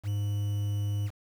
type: tone with quantisation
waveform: triangle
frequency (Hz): 102.4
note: G#2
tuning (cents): -24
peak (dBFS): -25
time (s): 0.03-1.11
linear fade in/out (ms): 50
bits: 8
effects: none